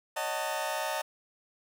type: chord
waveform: sawtooth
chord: D# half-diminished seventh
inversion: third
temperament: just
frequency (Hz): 560 / 622.3 / 746.7 / 896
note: C#5 / D#5 / F#5 / A5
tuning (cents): +18 / 0 / +16 / +31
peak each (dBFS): -35 / -31 / -34 / -31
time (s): 0.16-1.02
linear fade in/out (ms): 10
effects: none